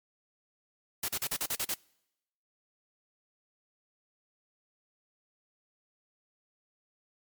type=noise bursts; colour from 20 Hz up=white; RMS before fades=-32 dBFS; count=8; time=1.03-1.742 s; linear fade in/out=5 ms; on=54 ms; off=40 ms; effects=noise-tail reverb RT60 0.9 s tail -26 dB re dry + MP3 96 kbps